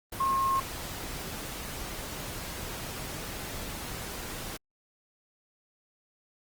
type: tone in noise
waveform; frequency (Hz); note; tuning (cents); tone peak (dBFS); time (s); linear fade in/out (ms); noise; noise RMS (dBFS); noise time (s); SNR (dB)
sine; 1074; C6; +45; -24; 0.2-0.6; 5; pink; -38; 0.12-4.57; +11
effects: Opus 24 kbps